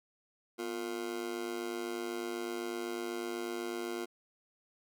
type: tone with amplitude modulation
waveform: 40% pulse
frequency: 352.6 Hz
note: F4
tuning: 17 cents sharp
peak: -31 dBFS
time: 0.58-4.06 s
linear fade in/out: 20 ms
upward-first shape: sine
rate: 108 Hz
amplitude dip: 95%
effects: none